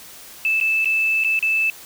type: tone with dropouts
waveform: sine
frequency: 2630 Hz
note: E7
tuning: 5 cents flat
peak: -16 dBFS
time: 0.45-1.7 s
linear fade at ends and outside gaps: 1 ms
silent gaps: 0.601-0.611 / 0.846-0.856 / 1.238-1.246 / 1.391-1.426 s
effects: white hiss -41 dBFS RMS until 1.85 s